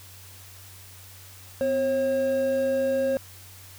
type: tone pair together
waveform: triangle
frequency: 254.8 / 540 Hz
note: C4 / C#5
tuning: -46 / -45 cents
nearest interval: octave + minor second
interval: 1301 cents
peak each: -29 / -20 dBFS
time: 1.61-3.17 s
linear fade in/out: 0 ms
effects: added 94 Hz sine -48 dBFS peak until 3.78 s + white hiss -48 dBFS RMS until 3.78 s